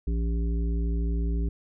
harmonic tone, 57 Hz, A#1, 38 cents flat, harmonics 1 / 3 / 5 / 7, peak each -24 / -34 / -38 / -41 dBFS, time 0.07-1.49 s, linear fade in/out 5 ms, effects none

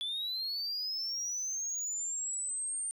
sine linear sweep, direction up, 3428 to 8870 Hz, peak -31 dBFS, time 0.01-2.91 s, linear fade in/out 0 ms, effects tanh soft clip ceiling -32 dBFS

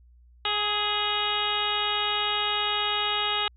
harmonic tone with a mistuned harmonic, 415.3 Hz, G#4, in tune, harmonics 1 / 2 / 3 / 4 / 5 / 6 / 7 / 8 / 9, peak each -37 / -32 / -31 / -37 / -36 / -36 / -30 / -33 / -31 dBFS, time 0.45-3.48 s, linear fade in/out 2 ms, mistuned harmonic 3, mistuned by +23 cents, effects added 60 Hz sine -52 dBFS peak until 3.56 s

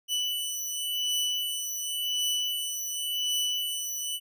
sawtooth beating tone pair, 2974 / 2974.91 Hz, F#7 / F#7, +8 / +9 cents, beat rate 0.91 Hz, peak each -29 / -27 dBFS, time 0.08-4.2 s, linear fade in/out 50 ms, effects none

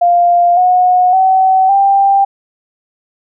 sine tone with pitch steps, 698.5 / 727.7 / 758.2 / 789.9 Hz, F5 / F#5 / F#5 / G5, 0 / -29 / +42 / +13 cents, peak -6 dBFS, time 0.01-2.25 s, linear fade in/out 10 ms, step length 560 ms, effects none

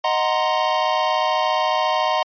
square chord, C half-diminished seventh, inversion first, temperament equal, 622.3 / 740 / 932.3 / 1046.5 Hz, Eb5 / Gb5 / Bb5 / C6, 0 / 0 / 0 / 0 cents, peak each -24 dBFS, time 0.04-2.23 s, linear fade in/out 5 ms, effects resampled to 11025 Hz

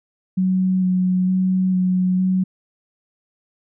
sine tone with vibrato, 185 Hz, F#3, in tune, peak -15 dBFS, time 0.37-2.44 s, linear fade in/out 10 ms, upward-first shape square, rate 1.1 Hz, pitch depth 12 cents each way, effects none

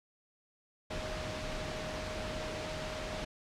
sine tone in noise, 622.3 Hz, D#5, in tune, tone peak -42 dBFS, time 0.9-3.25 s, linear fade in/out 10 ms, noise pink, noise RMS -39 dBFS, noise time 0.9-3.25 s, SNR -6 dB, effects low-pass 5000 Hz 12 dB/octave

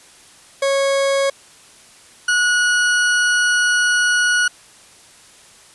40% pulse tone pair in turn, 550 / 1459.4 Hz, C#5 / F#6, -14 / -24 cents, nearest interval octave + perfect fourth, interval 1690 cents, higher second, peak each -14 / -13 dBFS, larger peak second, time 0.62-1.3 / 2.28-4.48 s, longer second, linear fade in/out 5 ms, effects white hiss -46 dBFS RMS until 5.74 s + resampled to 24000 Hz

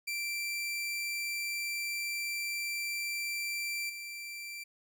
sawtooth tone with level steps, 2349 Hz, D7, in tune, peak -30 / -37 dBFS, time 0.07-4.64 s, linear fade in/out 10 ms, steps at 3.89 s, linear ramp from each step 10 ms, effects none

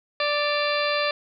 harmonic tone with a mistuned harmonic, 587.3 Hz, D5, in tune, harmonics 1 / 2 / 3 / 4 / 5 / 6 / 7 / 8, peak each -25 / -28 / -30 / -31 / -32 / -33 / -33 / -34 dBFS, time 0.2-1.11 s, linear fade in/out 2 ms, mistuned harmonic 5, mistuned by -110 cents, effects none

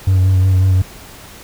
triangle tone with vibrato, 94 Hz, F#2, 28 cents sharp, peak -6 dBFS, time 0.07-0.82 s, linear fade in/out 5 ms, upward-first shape sine, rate 5.5 Hz, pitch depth 27 cents each way, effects tanh soft clip ceiling -3 dBFS + pink hiss -37 dBFS RMS until 1.43 s

